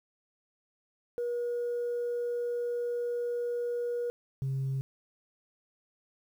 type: tone pair in turn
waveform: sine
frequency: 480 / 134.44 Hz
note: B4 / C3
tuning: -49 / +47 cents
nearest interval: octave + minor seventh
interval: 2204 cents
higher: first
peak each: -28 / -27 dBFS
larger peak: second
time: 1.18-4.1 / 4.42-4.81 s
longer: first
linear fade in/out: 0 ms
effects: tanh soft clip ceiling -27 dBFS + 10-bit